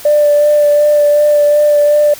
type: tone with vibrato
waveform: sine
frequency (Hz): 590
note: D5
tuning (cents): +8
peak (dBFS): -5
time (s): 0.05-2.14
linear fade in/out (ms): 5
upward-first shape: sine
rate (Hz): 2.7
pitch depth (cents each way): 15
effects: tanh soft clip ceiling -1 dBFS + white hiss -32 dBFS RMS until 2.19 s